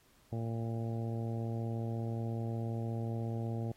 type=harmonic tone; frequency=114.6 Hz; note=A#2; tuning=29 cents flat; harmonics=1 / 2 / 3 / 4 / 5 / 6 / 7; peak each=-35 / -41 / -45 / -47 / -49 / -51 / -52 dBFS; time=0.32-3.72 s; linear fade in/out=5 ms; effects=pink hiss -67 dBFS RMS until 3.76 s + AAC 48 kbps